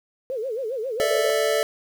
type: tone with vibrato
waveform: sine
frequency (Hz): 483.4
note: B4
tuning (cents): -37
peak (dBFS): -25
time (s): 0.3-1.3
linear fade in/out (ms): 0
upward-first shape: sine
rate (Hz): 7.4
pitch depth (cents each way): 220
type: chord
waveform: square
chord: A suspended fourth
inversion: none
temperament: equal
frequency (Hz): 440 / 587.3 / 659.3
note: A4 / D5 / E5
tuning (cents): 0 / 0 / 0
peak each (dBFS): -24 / -24 / -27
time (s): 1-1.63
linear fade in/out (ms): 0
effects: 9-bit